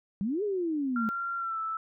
sine exponential two-way sweep, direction up then down, 184.7 to 429 to 212.6 Hz, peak -27 dBFS, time 0.21-1.09 s, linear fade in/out 0 ms, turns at 0.43 s
sine tone with pitch glide, 1378 to 1317.3 Hz, F6 to E6, -24 to -2 cents, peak -30 dBFS, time 0.96-1.77 s, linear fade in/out 2 ms, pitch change -78 cents, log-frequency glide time 1.37-1.59 s
effects none

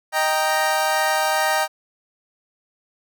25% pulse chord, Eb major, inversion none, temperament equal, 622.3 / 784 / 932.3 Hz, Eb5 / G5 / Bb5, 0 / 0 / 0 cents, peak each -19 / -18 / -20 dBFS, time 0.12-1.68 s, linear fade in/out 50 ms, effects none

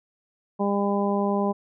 harmonic tone, 201.2 Hz, G3, 45 cents sharp, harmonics 1 / 2 / 3 / 4 / 5, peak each -24 / -27 / -29 / -30 / -31 dBFS, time 0.59-1.53 s, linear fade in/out 20 ms, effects none

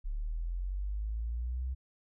sine linear sweep, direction up, 34.65 to 65.41 Hz, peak -32 dBFS, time 0.04-1.75 s, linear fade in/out 20 ms, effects none

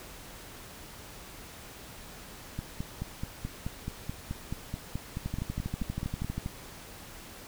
two click trains, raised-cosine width 5 ms, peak -21 / -20 dBFS, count 19 / 15, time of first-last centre 2.59-6.461 / 5.26-6.38 s, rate 4.65 / 12.5 Hz, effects pink hiss -47 dBFS RMS until 7.47 s

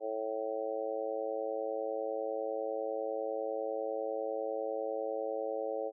harmonic tone, 110 Hz, A2, in tune, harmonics 3 / 4 / 5 / 6 / 7, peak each -45 / -38 / -36 / -43 / -43 dBFS, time 0-5.92 s, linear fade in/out 50 ms, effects none

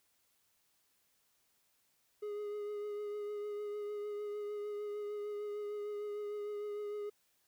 triangle tone with vibrato, 415.3 Hz, G#4, in tune, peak -36 dBFS, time 2.22-7.1 s, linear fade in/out 10 ms, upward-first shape triangle, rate 6.6 Hz, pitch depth 23 cents each way, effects white hiss -75 dBFS RMS until 7.47 s

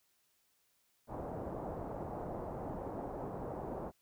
white low-pass noise, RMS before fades -42 dBFS, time 1.07-3.92 s, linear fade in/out 50 ms, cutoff 800 Hz, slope 24 dB/octave, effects white hiss -75 dBFS RMS until 4.01 s

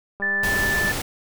click train, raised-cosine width 1 ms, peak -22 dBFS, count 139, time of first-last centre 0.2-0.89 s, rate 200 Hz
sine tone, 1757 Hz, A6, 3 cents flat, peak -20 dBFS, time 0.22-0.92 s, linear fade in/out 5 ms
pink noise, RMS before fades -27 dBFS, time 0.43-1.02 s, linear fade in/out 5 ms
effects none

